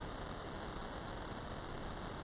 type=noise with sample-and-hold; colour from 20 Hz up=pink; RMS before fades=-45 dBFS; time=0-2.23 s; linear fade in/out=20 ms; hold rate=2450 Hz; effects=resampled to 8000 Hz